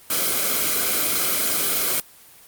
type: noise with comb filter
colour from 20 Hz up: white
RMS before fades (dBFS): -21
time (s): 0.1-2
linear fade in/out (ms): 2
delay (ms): 1.1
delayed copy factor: -0.85
effects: white hiss -48 dBFS RMS until 2.47 s + Opus 24 kbps